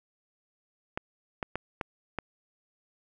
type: clicks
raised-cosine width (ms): 0.5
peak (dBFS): -16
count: 5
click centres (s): 0.975 / 1.428 / 1.556 / 1.812 / 2.187
effects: none